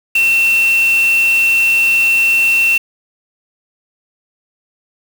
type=tone in noise; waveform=sine; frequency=2700 Hz; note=E7; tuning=41 cents sharp; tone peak=-9 dBFS; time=0.15-2.78 s; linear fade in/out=5 ms; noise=white; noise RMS=-27 dBFS; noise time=0.15-2.78 s; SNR=+15 dB; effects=none